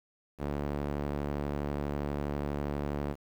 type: tone with band-pass filter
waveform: sawtooth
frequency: 72.3 Hz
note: D2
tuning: 27 cents flat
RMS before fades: -34 dBFS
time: 0.38-3.16 s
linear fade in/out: 50 ms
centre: 410 Hz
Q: 0.55
effects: 9-bit

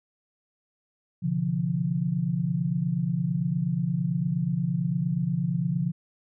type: tone cluster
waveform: sine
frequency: 125.8 / 144.5 / 173.1 Hz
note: B2 / D3 / F3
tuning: +32 / -28 / -15 cents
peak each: -32 / -28 / -26 dBFS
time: 1.22-5.92 s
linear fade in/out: 20 ms
effects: none

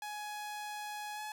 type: tone with pitch glide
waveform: sawtooth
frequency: 838 to 850.2 Hz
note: G#5 to G#5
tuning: +15 to +40 cents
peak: -36 dBFS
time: 0.02-1.32 s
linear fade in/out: 2 ms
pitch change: +25 cents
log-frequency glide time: 1.14-1.21 s
effects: none

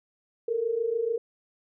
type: tone pair together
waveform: sine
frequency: 439.3 / 466.2 Hz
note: A4 / A#4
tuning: -3 / 0 cents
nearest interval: minor second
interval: 103 cents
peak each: -30 / -26 dBFS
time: 0.48-1.18 s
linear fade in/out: 5 ms
effects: none

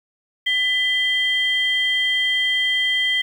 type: tone pair together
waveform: sine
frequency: 2000 / 3175 Hz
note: B6 / G7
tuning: +21 / +21 cents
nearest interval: minor sixth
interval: 800 cents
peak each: -19 dBFS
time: 0.46-3.22 s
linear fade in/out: 10 ms
effects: tanh soft clip ceiling -10 dBFS + 8-bit

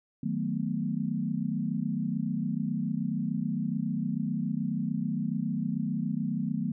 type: chord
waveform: sine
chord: B dominant seventh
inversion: first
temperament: equal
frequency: 155.56 / 185 / 220 / 246.9 Hz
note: D#3 / F#3 / A3 / B3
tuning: 0 / 0 / 0 / 0 cents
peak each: -34 / -33 / -32 / -34 dBFS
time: 0.23-6.72 s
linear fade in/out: 5 ms
effects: none

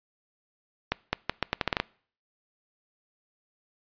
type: accelerating click train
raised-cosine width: 0.3 ms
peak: -8 dBFS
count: 10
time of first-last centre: 0.92-1.8 s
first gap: 210 ms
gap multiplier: 0.79
effects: noise-tail reverb RT60 0.5 s tail -24 dB re dry + resampled to 11025 Hz

